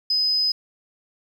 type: tone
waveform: sine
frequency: 5030 Hz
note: D#8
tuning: 18 cents sharp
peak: -18 dBFS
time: 0.1-0.52 s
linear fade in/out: 5 ms
effects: 8-bit